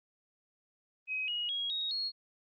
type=tone with pitch steps; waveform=sine; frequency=2531 / 2891 / 3301 / 3770 / 4306 Hz; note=D#7 / F#7 / G#7 / A#7 / C8; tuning=+29 / -41 / -11 / +19 / +49 cents; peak=-32 dBFS; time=1.07-2.12 s; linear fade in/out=50 ms; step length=210 ms; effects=Opus 32 kbps